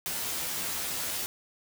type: noise with comb filter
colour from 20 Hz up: white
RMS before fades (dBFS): -33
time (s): 0.06-1.26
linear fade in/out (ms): 0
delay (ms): 12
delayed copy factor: +0.75
effects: none